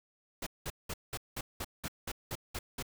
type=noise bursts; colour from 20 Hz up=pink; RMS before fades=-38 dBFS; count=11; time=0.42-2.826 s; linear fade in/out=5 ms; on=46 ms; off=190 ms; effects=none